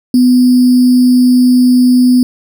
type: tone with sample-and-hold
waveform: sine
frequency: 249.9 Hz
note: B3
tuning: 21 cents sharp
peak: -4 dBFS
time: 0.14-2.23 s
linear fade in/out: 2 ms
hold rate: 4900 Hz
effects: none